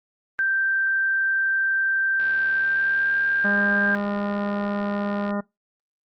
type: tone with pitch glide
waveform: sine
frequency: 1568 to 1593.6 Hz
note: G6 to G6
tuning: 0 to +28 cents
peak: -19 dBFS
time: 0.39-3.95 s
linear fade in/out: 0 ms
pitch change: +28 cents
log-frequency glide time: 2.52-3.15 s
type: click train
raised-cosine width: 0.3 ms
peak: -24 dBFS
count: 229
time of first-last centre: 2.2-5.306 s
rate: 73.4 Hz
type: harmonic tone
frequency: 203.2 Hz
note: G#3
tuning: 38 cents flat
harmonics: 1 / 2 / 3 / 4 / 5 / 6 / 7 / 9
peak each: -25 / -36 / -30 / -37 / -37 / -38 / -38 / -42 dBFS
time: 3.44-5.41 s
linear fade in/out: 10 ms
effects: noise-tail reverb RT60 0.2 s tail -23 dB re dry + Opus 32 kbps